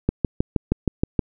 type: click train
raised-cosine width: 3 ms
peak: -5 dBFS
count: 8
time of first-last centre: 0.09-1.192 s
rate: 6.35 Hz
effects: none